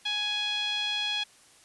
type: tone with low-pass filter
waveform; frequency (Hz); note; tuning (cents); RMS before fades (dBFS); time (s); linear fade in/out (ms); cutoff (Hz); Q
5% pulse; 834; G#5; +7; -30; 0.05-1.24; 10; 3300; 4.3
effects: white hiss -57 dBFS RMS until 1.64 s + resampled to 24000 Hz